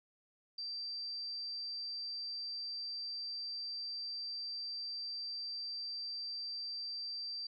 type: tone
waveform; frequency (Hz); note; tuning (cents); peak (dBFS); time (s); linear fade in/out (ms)
sine; 4688; D8; -4; -39; 0.58-7.47; 5
effects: none